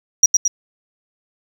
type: tone with echo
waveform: sine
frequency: 5760 Hz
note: F#8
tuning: 47 cents flat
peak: -3 dBFS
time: 0.23-0.26 s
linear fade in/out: 5 ms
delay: 110 ms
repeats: 2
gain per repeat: -5 dB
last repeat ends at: 0.48 s
effects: tanh soft clip ceiling -4 dBFS + 7-bit